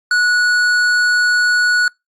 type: tone with hard clipping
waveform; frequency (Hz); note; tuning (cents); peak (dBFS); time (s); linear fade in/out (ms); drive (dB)
triangle; 1466; F#6; -16; -13; 0.11-1.88; 2; 13
effects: noise-tail reverb RT60 0.2 s tail -26 dB re dry + Opus 48 kbps